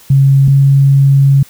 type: tone pair in turn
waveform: sine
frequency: 136.9 / 138.01 Hz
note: C#3 / C#3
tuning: -21 / -7 cents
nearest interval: unison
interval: 14 cents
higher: second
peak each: -4 dBFS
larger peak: neither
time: 0.1-0.48 / 0.48-1.43 s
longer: second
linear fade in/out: 5 ms
effects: white hiss -41 dBFS RMS until 1.49 s